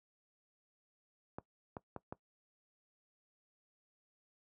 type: clicks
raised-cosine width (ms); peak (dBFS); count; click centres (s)
1; -28; 4; 1.385 / 1.768 / 1.963 / 2.125
effects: noise-tail reverb RT60 0.1 s tail -19 dB re dry + high-pass 80 Hz 12 dB/octave